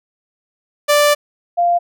sawtooth / sine tone pair in turn, 587.3 / 695.7 Hz, D5 / F5, 0 / -7 cents, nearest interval minor third, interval 293 cents, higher second, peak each -6 / -11 dBFS, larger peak first, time 0.88-1.15 / 1.57-1.79 s, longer first, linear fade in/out 20 ms, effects none

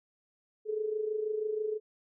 sine tone with amplitude modulation, 429.5 Hz, A4, 42 cents flat, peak -27 dBFS, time 0.65-1.8 s, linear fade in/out 50 ms, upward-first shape sine, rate 26.2 Hz, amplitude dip 65%, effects none

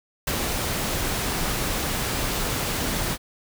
pink noise with ADSR envelope, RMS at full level -24 dBFS, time 0.27-3.18 s, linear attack 6 ms, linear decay 42 ms, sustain -2 dB, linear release 54 ms, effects none

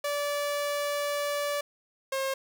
sawtooth tone pair in turn, 579 / 536.5 Hz, D5 / C5, -25 / +43 cents, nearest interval minor second, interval 132 cents, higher first, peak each -24 dBFS, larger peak neither, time 0.04-1.61 / 2.12-2.34 s, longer first, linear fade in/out 5 ms, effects none

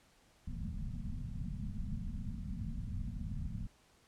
pink low-pass noise, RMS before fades -40 dBFS, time 0.47-3.67 s, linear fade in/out 5 ms, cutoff 240 Hz, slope 96 dB/octave, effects pink hiss -67 dBFS RMS until 4.07 s + low-pass 10000 Hz 12 dB/octave

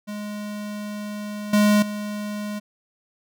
square tone with level steps, 208.3 Hz, G#3, 5 cents sharp, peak -30 / -15 / -28 dBFS, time 0.07-2.6 s, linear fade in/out 20 ms, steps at 1.53 / 1.82 s, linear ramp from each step 5 ms, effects none

